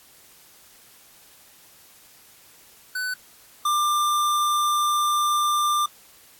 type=tone pair in turn; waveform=square; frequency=1500 / 1190.8 Hz; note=F#6 / D6; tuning=+23 / +24 cents; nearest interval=major third; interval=399 cents; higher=first; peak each=-26 / -20 dBFS; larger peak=second; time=2.95-3.14 / 3.65-5.86 s; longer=second; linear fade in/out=5 ms; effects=white hiss -52 dBFS RMS until 6.39 s + AAC 64 kbps